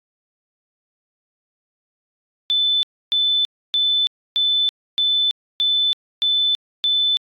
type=tone bursts; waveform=sine; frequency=3514 Hz; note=A7; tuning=3 cents flat; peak=-15 dBFS; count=8; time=2.5-7.17 s; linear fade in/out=0 ms; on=330 ms; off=290 ms; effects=AAC 64 kbps